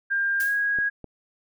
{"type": "tone with pitch glide", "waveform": "sine", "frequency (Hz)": [1600, 1646.9], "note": ["G6", "G#6"], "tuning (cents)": [35, -15], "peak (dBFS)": -21, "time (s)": [0.1, 0.9], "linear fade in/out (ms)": 20, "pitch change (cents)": 50, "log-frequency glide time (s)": [0.4, 0.51]}
{"type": "noise with exponential decay", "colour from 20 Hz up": "blue", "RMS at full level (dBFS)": -32, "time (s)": [0.4, 0.72], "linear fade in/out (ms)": 2, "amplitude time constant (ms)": 68}
{"type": "clicks", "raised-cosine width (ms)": 2, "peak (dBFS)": -25, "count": 2, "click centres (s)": [0.787, 1.043]}
{"effects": []}